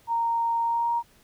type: tone with pitch glide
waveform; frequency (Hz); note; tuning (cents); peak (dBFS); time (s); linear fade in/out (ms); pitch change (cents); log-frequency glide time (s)
sine; 927 to 938.9; A#5 to A#5; -10 to +12; -22; 0.07-1.03; 50; +22; 0.63-0.92
effects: pink hiss -59 dBFS RMS until 1.23 s